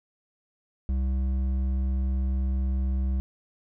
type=tone with hard clipping; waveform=sine; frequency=65.41 Hz; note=C2; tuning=in tune; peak=-25 dBFS; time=0.89-3.2 s; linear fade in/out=0 ms; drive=7 dB; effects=none